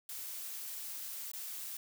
blue noise with dropouts, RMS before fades -43 dBFS, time 0.09-1.77 s, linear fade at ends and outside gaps 2 ms, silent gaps 1.317-1.334 s, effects none

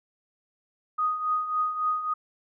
sine tone with tremolo, 1244.5 Hz, D#6, in tune, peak -21 dBFS, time 0.98-2.14 s, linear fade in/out 10 ms, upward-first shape triangle, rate 3.6 Hz, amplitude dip 70%, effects none

